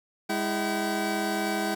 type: tone cluster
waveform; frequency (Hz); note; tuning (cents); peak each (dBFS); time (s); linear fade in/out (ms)
25% pulse; 205.4 / 327.5 / 765; G#3 / E4 / G5; -19 / -11 / -42; -27; 0.29-1.75; 10
effects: none